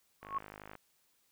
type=tone with exponential growth; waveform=sine; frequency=1097 Hz; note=C#6; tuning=18 cents flat; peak=-28 dBFS; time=0.21-0.38 s; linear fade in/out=5 ms; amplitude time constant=35 ms
type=click train; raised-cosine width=0.5 ms; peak=-32 dBFS; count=28; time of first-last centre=0.23-0.753 s; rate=51.6 Hz
effects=white hiss -73 dBFS RMS until 1.31 s

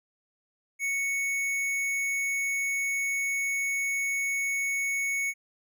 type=tone with hard clipping; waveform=sine; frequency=2217 Hz; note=C#7; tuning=in tune; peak=-28 dBFS; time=0.79-5.34 s; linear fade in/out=50 ms; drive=13 dB; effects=none

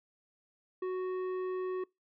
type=tone with tanh clipping; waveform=sine; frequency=370 Hz; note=F#4; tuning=in tune; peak=-34 dBFS; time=0.82-1.84 s; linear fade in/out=5 ms; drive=10 dB; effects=noise-tail reverb RT60 0.2 s tail -25 dB re dry

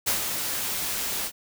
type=noise with ADSR envelope; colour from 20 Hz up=white; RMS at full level=-23 dBFS; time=0.06-1.32 s; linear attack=18 ms; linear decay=120 ms; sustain=-6 dB; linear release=69 ms; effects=none

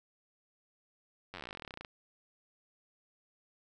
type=slowing click train; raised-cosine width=0.3 ms; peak=-27 dBFS; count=25; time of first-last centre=1.34-1.848 s; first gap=10 ms; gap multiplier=1.06; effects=none

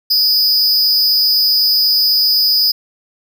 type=tone with amplitude modulation; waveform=square; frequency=4974 Hz; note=D#8; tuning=1 cent flat; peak=-7 dBFS; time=0.1-2.72 s; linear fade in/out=10 ms; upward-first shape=sine; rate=285 Hz; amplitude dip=80%; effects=none

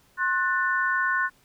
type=chord; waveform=sine; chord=F# diminished; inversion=second; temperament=just; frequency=1065.6 / 1480 / 1776 Hz; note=C6 / F#6 / A6; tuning=+31 / 0 / +16 cents; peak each=-27 / -24 / -28 dBFS; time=0.17-1.3 s; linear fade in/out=50 ms; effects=pink hiss -61 dBFS RMS until 1.44 s

